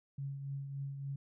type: tone with tremolo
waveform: sine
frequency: 138.59 Hz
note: C#3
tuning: in tune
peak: -36 dBFS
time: 0.18-1.16 s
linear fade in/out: 5 ms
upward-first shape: triangle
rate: 3.5 Hz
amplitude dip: 50%
effects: none